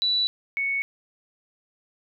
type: tone pair in turn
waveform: sine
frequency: 3951 / 2217 Hz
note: B7 / C#7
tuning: 0 / 0 cents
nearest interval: minor seventh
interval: 1000 cents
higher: first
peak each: -20 / -23 dBFS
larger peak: first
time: 0.02-0.27 / 0.57-0.82 s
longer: neither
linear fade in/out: 0 ms
effects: none